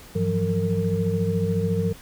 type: tone cluster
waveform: sine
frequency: 100.2 / 167.8 / 181.8 / 456.2 Hz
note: G2 / E3 / F#3 / A#4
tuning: +38 / +31 / -30 / -37 cents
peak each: -26 dBFS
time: 0.15-1.93 s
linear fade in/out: 10 ms
effects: pink hiss -46 dBFS RMS until 2.01 s